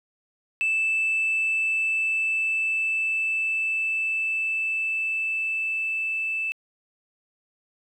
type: tone with level ramp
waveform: sine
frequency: 2637 Hz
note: E7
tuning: in tune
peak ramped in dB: -19 to -24 dBFS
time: 0.61-6.52 s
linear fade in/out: 0 ms
effects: tanh soft clip ceiling -18 dBFS + 10-bit